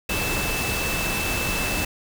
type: tone in noise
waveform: sine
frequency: 2637 Hz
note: E7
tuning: in tune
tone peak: -28 dBFS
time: 0.09-1.85 s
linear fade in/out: 5 ms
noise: pink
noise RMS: -26 dBFS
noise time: 0.09-1.85 s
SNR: -5 dB
effects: none